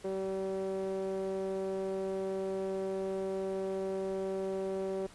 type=tone with band-pass filter; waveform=sawtooth; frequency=191.8 Hz; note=G3; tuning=37 cents flat; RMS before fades=-35 dBFS; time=0.04-5.07 s; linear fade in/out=10 ms; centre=460 Hz; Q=5.6; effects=pink hiss -56 dBFS RMS until 5.14 s + resampled to 24000 Hz